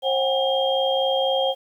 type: tone cluster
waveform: sine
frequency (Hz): 535 / 741 / 805 / 3216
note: C5 / F#5 / G5 / G7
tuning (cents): +38 / +2 / +46 / +44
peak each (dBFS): -21 / -26 / -29 / -25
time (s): 0.02-1.55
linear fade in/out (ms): 50
effects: 9-bit